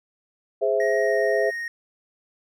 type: chord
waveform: sine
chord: Ab augmented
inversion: none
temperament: equal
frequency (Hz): 415.3 / 523.3 / 659.3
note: Ab4 / C5 / E5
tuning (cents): 0 / 0 / 0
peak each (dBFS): -23 / -24 / -23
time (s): 0.61-1.51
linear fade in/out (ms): 20
type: tone with pitch glide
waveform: triangle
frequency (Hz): 1880 to 1861.6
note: A#6 to A#6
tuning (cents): +14 to -3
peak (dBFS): -26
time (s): 0.8-1.68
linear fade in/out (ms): 2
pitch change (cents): -17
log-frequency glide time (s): 1.01-1.16
effects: none